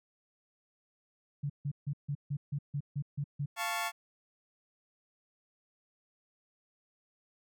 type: tone bursts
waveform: sine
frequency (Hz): 143.1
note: D3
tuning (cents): -45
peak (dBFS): -31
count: 10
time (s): 1.43-3.46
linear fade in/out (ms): 10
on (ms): 68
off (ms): 150
type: chord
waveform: 20% pulse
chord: F augmented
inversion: none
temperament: equal with one note detuned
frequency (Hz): 694.4 / 880 / 1108.7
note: F5 / A5 / C#6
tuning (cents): -10 / 0 / 0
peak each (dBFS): -32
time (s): 3.56-3.92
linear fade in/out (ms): 50
effects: none